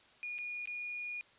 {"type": "tone with dropouts", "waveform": "sine", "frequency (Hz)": 2442, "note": "D#7", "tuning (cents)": -33, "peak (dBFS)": -38, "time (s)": [0.23, 1.21], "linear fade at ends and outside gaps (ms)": 0, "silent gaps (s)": [[0.382, 0.387], [0.656, 0.674]], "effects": ["white hiss -63 dBFS RMS until 1.38 s", "resampled to 8000 Hz"]}